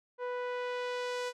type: tone with low-pass filter sweep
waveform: sawtooth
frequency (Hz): 493.9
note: B4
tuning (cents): 0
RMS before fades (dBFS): -36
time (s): 0.18-1.33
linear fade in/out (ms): 50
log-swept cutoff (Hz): 1300 to 7800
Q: 0.81
effects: none